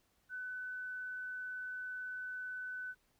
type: tone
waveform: sine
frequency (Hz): 1503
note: F#6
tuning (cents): +27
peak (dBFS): -40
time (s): 0.29-2.95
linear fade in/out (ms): 50
effects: pink hiss -75 dBFS RMS until 3.19 s